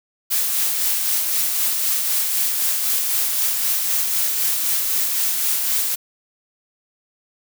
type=noise with tremolo; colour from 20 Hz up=blue; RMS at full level=-19 dBFS; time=0.3-5.96 s; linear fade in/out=20 ms; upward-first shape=sine; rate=3.9 Hz; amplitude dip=30%; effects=none